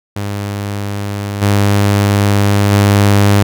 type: tone with level steps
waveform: sawtooth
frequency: 101.3 Hz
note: G#2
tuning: 43 cents flat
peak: -14 / -5 / -3 dBFS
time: 0.16-3.43 s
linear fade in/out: 5 ms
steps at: 1.41 / 2.71 s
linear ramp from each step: 20 ms
effects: none